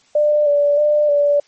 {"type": "tone with vibrato", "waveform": "sine", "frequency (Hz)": 587.3, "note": "D5", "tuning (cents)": 0, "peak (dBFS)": -11, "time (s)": [0.15, 1.4], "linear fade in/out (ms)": 5, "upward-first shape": "square", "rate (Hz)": 1.6, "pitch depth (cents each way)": 26, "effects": ["white hiss -55 dBFS RMS until 1.47 s", "MP3 32 kbps"]}